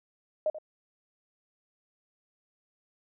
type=tone with echo; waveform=sine; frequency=618 Hz; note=D#5; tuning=12 cents flat; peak=-24 dBFS; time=0.46-0.5 s; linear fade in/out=2 ms; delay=85 ms; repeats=1; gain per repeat=-13 dB; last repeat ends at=0.585 s; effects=none